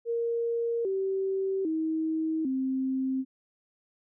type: tone with pitch steps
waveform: sine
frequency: 466.2 / 385.3 / 318.4 / 263.2 Hz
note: A#4 / G4 / D#4 / C4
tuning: 0 / -30 / +40 / +10 cents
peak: -26 dBFS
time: 0.05-3.25 s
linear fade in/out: 50 ms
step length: 800 ms
effects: none